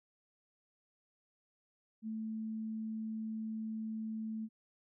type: tone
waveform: sine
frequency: 220 Hz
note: A3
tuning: in tune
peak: -37 dBFS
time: 2.02-4.49 s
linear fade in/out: 50 ms
effects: none

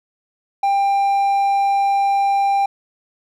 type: tone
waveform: triangle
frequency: 794 Hz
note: G5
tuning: 22 cents sharp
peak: -12 dBFS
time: 0.63-2.66 s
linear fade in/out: 5 ms
effects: none

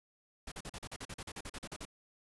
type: noise bursts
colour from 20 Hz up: pink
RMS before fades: -44 dBFS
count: 16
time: 0.47-1.853 s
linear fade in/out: 5 ms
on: 48 ms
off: 41 ms
effects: resampled to 24000 Hz

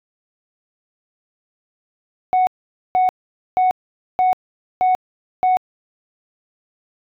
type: tone bursts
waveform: sine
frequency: 740 Hz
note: F#5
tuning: in tune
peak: -10 dBFS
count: 6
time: 2.33-5.57 s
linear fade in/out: 0 ms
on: 140 ms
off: 480 ms
effects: tanh soft clip ceiling -11 dBFS

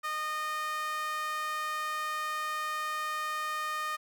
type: tone with high-pass filter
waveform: sawtooth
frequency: 614 Hz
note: D#5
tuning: 23 cents flat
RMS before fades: -34 dBFS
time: 0.03-3.97 s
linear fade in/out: 20 ms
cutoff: 1400 Hz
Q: 8.5
effects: none

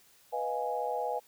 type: chord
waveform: sine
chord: F half-diminished seventh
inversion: second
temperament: equal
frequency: 493.9 / 622.3 / 698.5 / 830.6 Hz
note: Cb5 / Eb5 / F5 / Ab5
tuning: 0 / 0 / 0 / 0 cents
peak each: -35 / -38 / -37 / -34 dBFS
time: 0.32-1.2 s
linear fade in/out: 20 ms
effects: white hiss -62 dBFS RMS until 1.27 s

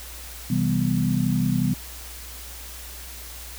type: chord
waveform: sine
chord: C major seventh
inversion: none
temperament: equal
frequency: 130.81 / 164.81 / 196 / 246.9 Hz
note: C3 / E3 / G3 / B3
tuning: 0 / 0 / 0 / 0 cents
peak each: -25 dBFS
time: 0.5-1.74 s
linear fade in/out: 5 ms
effects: added 60 Hz sine -40 dBFS peak until 3.58 s + white hiss -40 dBFS RMS until 3.58 s

